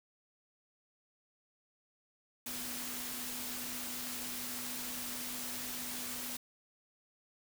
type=tone in noise; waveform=sine; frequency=246.8 Hz; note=B3; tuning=1 cent flat; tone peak=-49 dBFS; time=2.46-6.37 s; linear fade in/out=5 ms; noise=white; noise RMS=-41 dBFS; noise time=2.46-6.37 s; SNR=-11 dB; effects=none